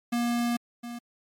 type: tone pair in turn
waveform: square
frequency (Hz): 238 / 238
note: A#3 / A#3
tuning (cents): +36 / +36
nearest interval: unison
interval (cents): 0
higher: neither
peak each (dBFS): -25 / -36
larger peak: first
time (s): 0.12-0.57 / 0.83-0.99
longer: first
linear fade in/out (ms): 10
effects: MP3 64 kbps